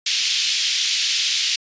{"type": "band-pass noise", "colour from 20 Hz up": "pink", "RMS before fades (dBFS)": -21, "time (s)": [0.06, 1.56], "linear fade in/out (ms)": 5, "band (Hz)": [2800, 6000], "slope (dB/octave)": 24, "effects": ["resampled to 16000 Hz"]}